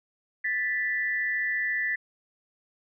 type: tone pair together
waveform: sine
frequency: 1761.3 / 1975.5 Hz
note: A6 / B6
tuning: +1 / 0 cents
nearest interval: major second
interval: 199 cents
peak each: -28 dBFS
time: 0.44-1.96 s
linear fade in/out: 10 ms
effects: none